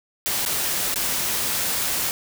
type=noise with dropouts; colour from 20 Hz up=white; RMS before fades=-24 dBFS; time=0.26-2.11 s; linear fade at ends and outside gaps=0 ms; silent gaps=0.451-0.461 / 0.942-0.959 s; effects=none